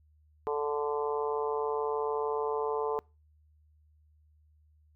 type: harmonic tone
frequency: 146.83 Hz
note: D3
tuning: in tune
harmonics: 3 / 4 / 5 / 6 / 7 / 8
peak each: -30 / -42 / -40 / -37 / -37 / -46 dBFS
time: 0.47-2.99 s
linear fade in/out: 0 ms
effects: noise-tail reverb RT60 0.3 s tail -26 dB re dry + added 76 Hz sine -61 dBFS peak until 4.95 s